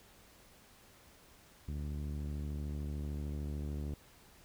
sawtooth tone with low-pass filter sweep, 73.42 Hz, D2, in tune, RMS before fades -39 dBFS, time 1.68-3.94 s, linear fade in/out 0 ms, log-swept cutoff 230 to 360 Hz, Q 0.93, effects pink hiss -61 dBFS RMS until 4.44 s

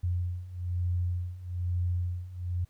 sine beating tone pair, 88 / 89.1 Hz, F2 / F2, +14 / +35 cents, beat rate 1.1 Hz, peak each -33 / -30 dBFS, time 0.03-2.65 s, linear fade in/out 10 ms, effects pink hiss -69 dBFS RMS until 2.69 s

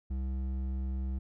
triangle tone with hard clipping, 65.41 Hz, C2, in tune, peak -33 dBFS, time 0.1-1.19 s, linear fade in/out 10 ms, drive 12 dB, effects none

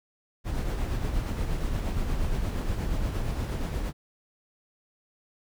brown noise with tremolo, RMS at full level -27 dBFS, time 0.44-3.93 s, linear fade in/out 50 ms, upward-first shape sine, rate 8.5 Hz, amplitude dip 35%, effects none

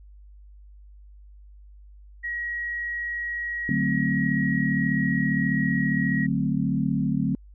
sine tone, 1903 Hz, A#6, 35 cents sharp, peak -27 dBFS, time 2.23-6.27 s, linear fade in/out 20 ms
sine chord, D dominant seventh, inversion none, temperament equal, 146.83 / 185 / 220 / 261.6 Hz, D3 / F#3 / A3 / C4, 0 / 0 / 0 / 0 cents, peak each -27 dBFS, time 3.69-7.35 s, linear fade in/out 2 ms
effects added 50 Hz sine -45 dBFS peak until 7.54 s

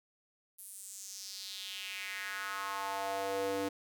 square tone with high-pass filter sweep, 98 Hz, G2, in tune, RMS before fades -39 dBFS, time 0.58-3.69 s, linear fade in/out 10 ms, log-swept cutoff 11000 to 360 Hz, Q 3.1, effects none

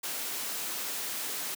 white noise, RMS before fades -35 dBFS, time 0.03-1.55 s, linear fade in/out 10 ms, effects high-pass 200 Hz 12 dB/octave

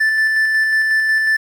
triangle tone with tremolo, 1760 Hz, A6, in tune, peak -10 dBFS, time 0-1.37 s, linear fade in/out 10 ms, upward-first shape square, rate 5.5 Hz, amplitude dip 25%, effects 8-bit

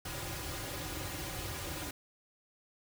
pink noise with comb filter, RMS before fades -40 dBFS, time 0.05-1.91 s, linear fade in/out 5 ms, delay 4.5 ms, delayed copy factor -1, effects none

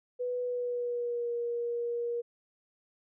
sine tone with pitch glide, 493.9 to 474.1 Hz, B4 to A#4, 0 to +29 cents, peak -30 dBFS, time 0.19-2.22 s, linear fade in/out 20 ms, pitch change -71 cents, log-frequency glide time 0.42-1.31 s, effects none

